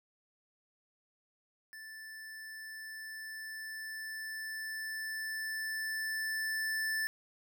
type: tone with level ramp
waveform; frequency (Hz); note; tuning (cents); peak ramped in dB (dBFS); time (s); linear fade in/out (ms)
square; 1760; A6; 0; -47 to -32; 1.73-7.07; 0
effects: none